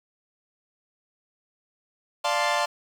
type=chord; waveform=sawtooth; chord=D minor seventh; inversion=none; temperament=equal; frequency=587.3 / 698.5 / 880 / 1046.5 Hz; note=D5 / F5 / A5 / C6; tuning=0 / 0 / 0 / 0 cents; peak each=-24 dBFS; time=2.24-2.66 s; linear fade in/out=10 ms; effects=low-pass 7000 Hz 12 dB/octave + 8-bit